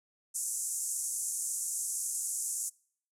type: band-pass noise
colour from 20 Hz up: pink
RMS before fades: -35 dBFS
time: 0.34-2.7 s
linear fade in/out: 20 ms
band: 6600 to 11000 Hz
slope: 48 dB/octave
effects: noise-tail reverb RT60 0.6 s tail -26 dB re dry